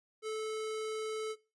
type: tone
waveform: square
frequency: 435.7 Hz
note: A4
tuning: 17 cents flat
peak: -36 dBFS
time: 0.22-1.36 s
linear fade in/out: 50 ms
effects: noise-tail reverb RT60 0.3 s tail -20 dB re dry + resampled to 24000 Hz